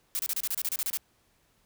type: noise bursts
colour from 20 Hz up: blue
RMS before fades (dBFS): -30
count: 12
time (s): 0.15-0.972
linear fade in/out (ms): 0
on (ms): 41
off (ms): 30
effects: pink hiss -68 dBFS RMS until 1.65 s